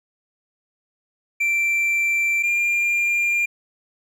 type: tone pair in turn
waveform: triangle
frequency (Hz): 2349 / 2396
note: D7 / D7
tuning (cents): 0 / +34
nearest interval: unison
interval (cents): 34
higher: second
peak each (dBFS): -16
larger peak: neither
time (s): 1.4-2.43 / 2.43-3.46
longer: neither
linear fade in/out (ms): 10
effects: none